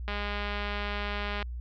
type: click train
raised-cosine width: 0.3 ms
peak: -18 dBFS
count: 277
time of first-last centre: 0.08-1.426 s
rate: 205 Hz
effects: added 60 Hz sine -34 dBFS peak until 1.6 s + low-pass 4000 Hz 12 dB/octave